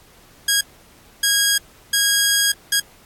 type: tone bursts at uneven times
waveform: 10% pulse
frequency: 1640 Hz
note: G#6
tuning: 22 cents flat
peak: -6 dBFS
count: 4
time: 0.48-0.61 / 1.23-1.58 / 1.93-2.52 / 2.72-2.8 s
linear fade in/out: 5 ms
effects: pink hiss -50 dBFS RMS until 3.05 s + AAC 64 kbps